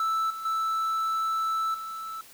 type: tone with level steps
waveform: triangle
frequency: 1318.5 Hz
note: E6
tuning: in tune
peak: -22 / -32 / -23 / -32 dBFS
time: 0-2.21 s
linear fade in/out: 2 ms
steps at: 0.3 / 0.45 / 1.74 s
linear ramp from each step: 5 ms
effects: white hiss -51 dBFS RMS until 2.33 s